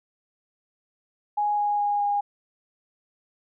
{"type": "tone with pitch steps", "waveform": "sine", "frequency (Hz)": [830.6, 825.8, 821.1, 816.3], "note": ["G#5", "G#5", "G#5", "G#5"], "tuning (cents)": [0, -10, -20, -30], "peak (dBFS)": -21, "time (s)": [1.37, 2.21], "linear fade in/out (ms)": 10, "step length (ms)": 210, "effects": []}